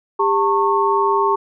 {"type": "tone cluster", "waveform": "sine", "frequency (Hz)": [398.5, 901, 1095], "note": ["G4", "A5", "C#6"], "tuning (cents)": [28, 41, -22], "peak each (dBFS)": -18, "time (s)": [0.19, 1.36], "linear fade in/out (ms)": 10, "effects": []}